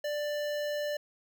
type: tone with notch filter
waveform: square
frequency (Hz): 590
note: D5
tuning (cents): +8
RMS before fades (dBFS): -33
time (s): 0.04-0.97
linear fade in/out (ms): 5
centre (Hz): 9400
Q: 1.1
effects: none